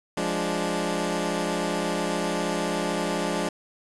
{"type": "chord", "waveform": "15% pulse", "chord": "D diminished", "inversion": "first", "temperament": "equal", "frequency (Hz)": [174.61, 207.7, 293.7], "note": ["F3", "Ab3", "D4"], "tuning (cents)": [0, 0, 0], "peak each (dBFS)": -23, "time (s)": [0.17, 3.49], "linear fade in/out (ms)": 5, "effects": ["resampled to 24000 Hz", "7-bit"]}